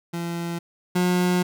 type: tone pair in turn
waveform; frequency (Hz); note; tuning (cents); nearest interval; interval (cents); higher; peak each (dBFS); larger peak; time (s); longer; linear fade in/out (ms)
30% pulse; 170.3 / 179.64; F3 / F3; -43 / +49; minor second; 92; second; -24 / -16; second; 0.13-0.59 / 0.95-1.43; second; 10
effects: none